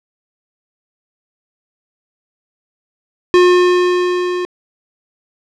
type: tone with level ramp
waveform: square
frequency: 358.8 Hz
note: F4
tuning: 47 cents sharp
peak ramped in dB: -6 to -18 dBFS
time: 3.34-4.45 s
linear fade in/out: 0 ms
effects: low-pass 4000 Hz 12 dB/octave